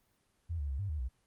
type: tone with pitch steps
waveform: sine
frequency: 83.8 / 71.8 / 67.5 / 99.9 / 76.1 / 62 Hz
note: E2 / D2 / C#2 / G2 / D#2 / B1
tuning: +29 / -39 / -45 / +33 / -38 / +7 cents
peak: -33 dBFS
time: 0.49-1.09 s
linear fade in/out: 20 ms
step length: 100 ms
effects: pink hiss -74 dBFS RMS until 1.26 s + Opus 24 kbps